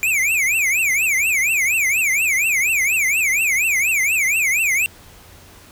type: tone with vibrato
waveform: square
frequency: 2349 Hz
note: D7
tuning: in tune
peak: -16 dBFS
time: 0.03-4.86 s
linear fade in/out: 0 ms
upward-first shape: triangle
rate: 4.2 Hz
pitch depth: 280 cents each way
effects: added 87 Hz sine -50 dBFS peak until 5.71 s + pink hiss -45 dBFS RMS until 5.71 s